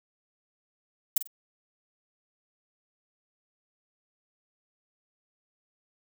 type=noise with echo; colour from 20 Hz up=violet; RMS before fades=-21 dBFS; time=1.16-1.18 s; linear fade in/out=5 ms; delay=47 ms; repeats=2; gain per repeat=-12 dB; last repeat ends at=1.274 s; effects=none